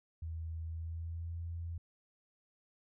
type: tone with pitch glide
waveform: sine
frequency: 81.3 to 84.31 Hz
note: E2 to E2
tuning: -23 to +40 cents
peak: -38 dBFS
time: 0.22-1.78 s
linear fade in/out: 5 ms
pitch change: +63 cents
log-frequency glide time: 0.66-1.37 s
effects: none